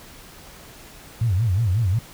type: tone with vibrato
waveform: sine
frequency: 102.9 Hz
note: G#2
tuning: 16 cents flat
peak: -17 dBFS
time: 1.21-1.99 s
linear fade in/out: 5 ms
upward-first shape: sine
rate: 5.5 Hz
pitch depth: 260 cents each way
effects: pink hiss -44 dBFS RMS until 2.13 s